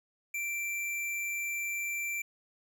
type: tone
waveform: square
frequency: 2349 Hz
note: D7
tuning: in tune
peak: -33 dBFS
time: 0.34-2.22 s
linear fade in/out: 5 ms
effects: none